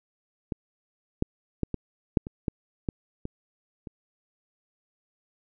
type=clicks; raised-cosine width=3 ms; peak=-16 / -10 / -12 / -16 / -6 / -23 / -13 / -14 / -20 / -25 dBFS; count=10; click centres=0.522 / 1.224 / 1.633 / 1.743 / 2.172 / 2.269 / 2.482 / 2.888 / 3.254 / 3.872 s; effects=none